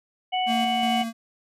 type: harmonic tone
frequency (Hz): 740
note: F#5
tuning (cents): 0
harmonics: 1 / 3 / 4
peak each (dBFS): -23 / -33 / -29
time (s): 0.32-1.04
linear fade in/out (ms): 20
type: tone with tremolo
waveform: square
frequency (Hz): 228.4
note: A#3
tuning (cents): -35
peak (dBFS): -25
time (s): 0.46-1.13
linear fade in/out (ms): 50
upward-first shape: square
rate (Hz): 2.7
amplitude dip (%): 35
effects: resampled to 32000 Hz